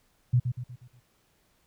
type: tone with echo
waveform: sine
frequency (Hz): 123.4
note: B2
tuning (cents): -1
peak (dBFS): -18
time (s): 0.33-0.4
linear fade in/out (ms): 10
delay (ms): 120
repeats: 5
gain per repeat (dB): -7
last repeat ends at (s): 1
effects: pink hiss -68 dBFS RMS until 1.66 s